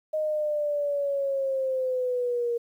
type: linear sweep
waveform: sine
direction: down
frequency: 622.3 to 469.2 Hz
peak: -24 dBFS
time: 0.13-2.58 s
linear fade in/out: 10 ms
effects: 10-bit